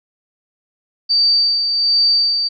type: tone with tremolo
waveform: sine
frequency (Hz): 4626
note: D8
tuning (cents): -27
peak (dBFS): -10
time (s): 1.09-2.49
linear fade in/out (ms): 20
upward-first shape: sine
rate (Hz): 1.3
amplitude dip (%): 45
effects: none